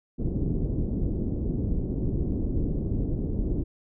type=low-pass noise; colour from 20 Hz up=pink; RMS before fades=-27 dBFS; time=0.18-3.64 s; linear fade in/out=20 ms; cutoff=370 Hz; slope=24 dB/octave; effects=none